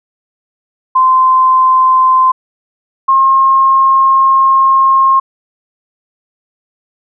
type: tone pair in turn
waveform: sine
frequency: 1037 / 1071.1 Hz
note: C6 / C6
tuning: -16 / +40 cents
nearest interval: minor second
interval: 56 cents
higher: second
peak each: -5 dBFS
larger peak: neither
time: 0.95-2.32 / 3.08-5.2 s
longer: second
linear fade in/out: 10 ms
effects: none